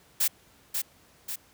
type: noise with echo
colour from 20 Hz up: blue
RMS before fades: -24 dBFS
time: 0.2-0.28 s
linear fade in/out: 10 ms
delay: 540 ms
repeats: 2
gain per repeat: -5 dB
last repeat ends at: 1.36 s
effects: pink hiss -59 dBFS RMS until 1.53 s + high-pass 60 Hz 12 dB/octave